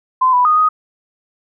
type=tone with pitch steps; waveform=sine; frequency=1028 / 990 / 1237 / 1250 Hz; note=C6 / B5 / D#6 / D#6; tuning=-31 / +4 / -10 / +8 cents; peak=-9 dBFS; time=0.21-0.69 s; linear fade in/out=10 ms; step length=120 ms; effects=none